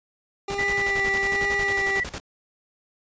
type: tone with vibrato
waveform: 25% pulse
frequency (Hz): 397.9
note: G4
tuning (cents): +26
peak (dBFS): -24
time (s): 0.48-2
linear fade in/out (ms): 5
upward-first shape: sine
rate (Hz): 1.2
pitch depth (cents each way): 22
type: noise with tremolo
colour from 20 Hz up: pink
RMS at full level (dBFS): -33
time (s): 0.5-2.2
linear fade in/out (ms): 0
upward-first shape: square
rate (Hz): 11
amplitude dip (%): 80
type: tone with pitch glide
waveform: sine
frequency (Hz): 1975.5 to 1957.3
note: B6 to B6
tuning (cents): 0 to -16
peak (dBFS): -22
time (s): 0.58-2.04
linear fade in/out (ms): 10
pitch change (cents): -16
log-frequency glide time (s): 0.7-1.4
effects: resampled to 16000 Hz